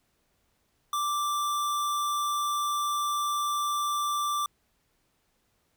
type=tone; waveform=square; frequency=1174.7 Hz; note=D6; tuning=in tune; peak=-27 dBFS; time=0.93-4.46 s; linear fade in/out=2 ms; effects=pink hiss -72 dBFS RMS until 5.76 s